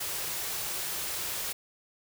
white band-stop noise, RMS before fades -34 dBFS, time 0-1.53 s, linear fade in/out 10 ms, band 200 to 300 Hz, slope 96 dB/octave, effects none

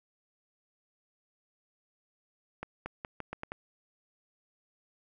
accelerating click train, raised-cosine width 0.5 ms, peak -22 dBFS, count 7, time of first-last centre 2.63-3.519 s, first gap 230 ms, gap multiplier 0.82, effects none

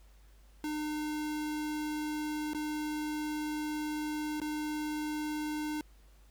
square tone with dropouts, 303 Hz, D#4, 46 cents flat, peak -34 dBFS, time 0.64-5.81 s, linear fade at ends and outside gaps 1 ms, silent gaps 2.534-2.547 / 4.401-4.416 s, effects added 50 Hz sine -56 dBFS peak until 6.3 s + pink hiss -67 dBFS RMS until 6.3 s

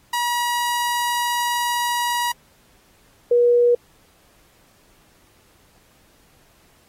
sawtooth / sine tone pair in turn, 961 / 481.4 Hz, B5 / B4, -48 / -44 cents, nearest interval octave, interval 1196 cents, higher first, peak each -16 / -12 dBFS, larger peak second, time 0.13-2.32 / 3.31-3.75 s, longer first, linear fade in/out 5 ms, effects pink hiss -57 dBFS RMS until 6.88 s + AAC 48 kbps

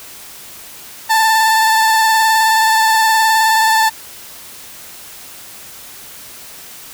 30% pulse tone with vibrato, 885 Hz, A5, 10 cents sharp, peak -7 dBFS, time 1.09-3.9 s, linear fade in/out 20 ms, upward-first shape sine, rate 19 Hz, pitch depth 22 cents each way, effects white hiss -35 dBFS RMS until 6.93 s

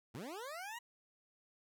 20% pulse linear sweep, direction up, 94.4 to 977 Hz, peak -39 dBFS, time 0.14-0.79 s, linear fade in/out 10 ms, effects none

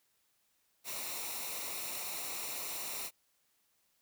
white noise with comb filter, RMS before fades -40 dBFS, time 0.84-3.11 s, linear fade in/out 50 ms, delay 0.62 ms, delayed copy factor -0.6, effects white hiss -75 dBFS RMS until 4.01 s

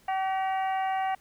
harmonic tone with a mistuned harmonic, 381.7 Hz, G4, 46 cents flat, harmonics 2 / 3 / 4 / 5 / 6 / 7, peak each -26 / -39 / -42 / -39 / -44 / -46 dBFS, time 0.08-1.15 s, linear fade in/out 5 ms, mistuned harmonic 7, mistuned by +84 cents, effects pink hiss -61 dBFS RMS until 1.2 s

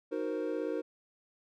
triangle chord, C half-diminished seventh, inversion first, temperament equal, 311.1 / 370 / 466.2 / 523.3 Hz, Eb4 / Gb4 / Bb4 / C5, 0 / 0 / 0 / 0 cents, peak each -35 / -37 / -34 / -37 dBFS, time 0.11-0.82 s, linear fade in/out 20 ms, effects none

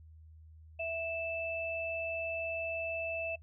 sine tone pair together, 658 / 2637 Hz, E5 / E7, -3 / 0 cents, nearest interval 2 octaves, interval 2403 cents, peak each -36 / -37 dBFS, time 0.79-3.36 s, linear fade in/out 10 ms, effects noise-tail reverb RT60 0.1 s tail -24 dB re dry + added 79 Hz sine -52 dBFS peak until 3.42 s

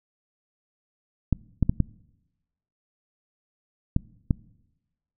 clicks, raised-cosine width 5 ms, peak -8 dBFS, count 6, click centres 1.327 / 1.627 / 1.695 / 1.803 / 3.964 / 4.308 s, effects noise-tail reverb RT60 1.0 s tail -23 dB re dry

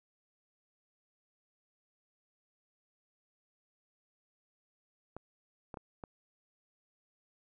clicks, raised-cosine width 1 ms, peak -29 dBFS, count 4, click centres 5.166 / 5.742 / 5.772 / 6.038 s, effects none

